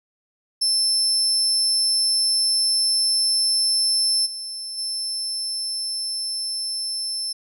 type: tone with level steps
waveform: 35% pulse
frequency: 5300 Hz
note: E8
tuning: 9 cents sharp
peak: -15 / -27 / -22 dBFS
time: 0.61-7.33 s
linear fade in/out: 10 ms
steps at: 4.25 / 4.77 s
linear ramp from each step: 20 ms
effects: none